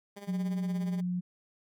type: tone with tremolo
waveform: 15% pulse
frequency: 201.9 Hz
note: G#3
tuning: 49 cents flat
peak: -35 dBFS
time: 0.16-1.01 s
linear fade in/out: 10 ms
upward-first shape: sine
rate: 17 Hz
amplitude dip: 70%
type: tone with pitch glide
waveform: sine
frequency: 183 to 179.03 Hz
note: F#3 to F3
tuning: -19 to +43 cents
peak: -29 dBFS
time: 0.27-1.21 s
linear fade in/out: 20 ms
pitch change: -38 cents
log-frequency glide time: 0.57-0.74 s
effects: none